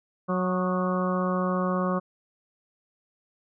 harmonic tone with a mistuned harmonic, 183.5 Hz, F#3, 14 cents flat, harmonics 1 / 2 / 3 / 4 / 5 / 6 / 7 / 8, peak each -26 / -33 / -30 / -38 / -41 / -31 / -35 / -42 dBFS, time 0.28-2 s, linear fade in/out 20 ms, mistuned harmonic 7, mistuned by -52 cents, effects none

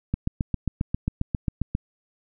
click train, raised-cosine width 5 ms, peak -11 dBFS, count 13, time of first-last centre 0.14-1.751 s, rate 7.45 Hz, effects none

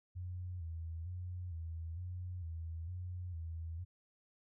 sine tone with vibrato, 85.9 Hz, F2, 28 cents flat, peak -40 dBFS, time 0.15-3.85 s, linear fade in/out 20 ms, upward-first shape square, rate 1.1 Hz, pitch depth 79 cents each way, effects none

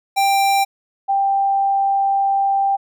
square / sine tone pair in turn, 788 / 788 Hz, G5 / G5, +9 / +9 cents, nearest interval unison, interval 0 cents, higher neither, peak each -14 dBFS, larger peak neither, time 0.16-0.65 / 1.08-2.77 s, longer second, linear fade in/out 20 ms, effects none

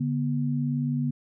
sine tone pair together, 144.1 / 242.9 Hz, D3 / B3, -33 / -29 cents, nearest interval major sixth, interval 904 cents, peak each -26 / -27 dBFS, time 0-1.11 s, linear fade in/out 10 ms, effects none

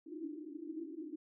white band-pass noise, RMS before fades -45 dBFS, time 0.06-1.16 s, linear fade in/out 10 ms, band 290 to 340 Hz, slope 96 dB/octave, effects none

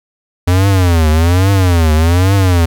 square tone with vibrato, 87.31 Hz, F2, in tune, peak -8 dBFS, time 0.47-2.66 s, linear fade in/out 10 ms, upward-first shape triangle, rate 1.2 Hz, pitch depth 240 cents each way, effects 8-bit

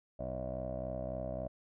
15% pulse tone with low-pass filter, 63.6 Hz, C2, 48 cents flat, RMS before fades -39 dBFS, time 0.19-1.48 s, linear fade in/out 10 ms, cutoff 610 Hz, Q 8.4, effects none

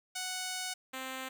5% pulse tone pair in turn, 740 / 261.6 Hz, F#5 / C4, 0 / 0 cents, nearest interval octave + tritone, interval 1800 cents, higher first, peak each -24 / -27 dBFS, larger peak first, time 0.15-0.74 / 0.93-1.29 s, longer first, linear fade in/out 10 ms, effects none

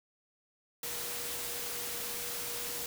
sine tone in noise, 479.5 Hz, A#4, 49 cents sharp, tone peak -48 dBFS, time 0.83-2.86 s, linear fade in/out 2 ms, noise white, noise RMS -38 dBFS, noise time 0.83-2.86 s, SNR -13 dB, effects none

